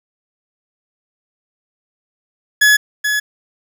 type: tone with echo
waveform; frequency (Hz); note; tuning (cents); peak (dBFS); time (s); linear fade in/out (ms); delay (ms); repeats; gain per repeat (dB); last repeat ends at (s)
40% pulse; 1696; G#6; +36; -7; 2.61-2.77; 10; 430; 1; -7; 3.2
effects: 8-bit